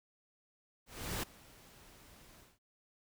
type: noise with ADSR envelope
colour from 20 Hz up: pink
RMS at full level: -37 dBFS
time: 0.86-2.59 s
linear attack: 370 ms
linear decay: 8 ms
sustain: -22 dB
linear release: 200 ms
effects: none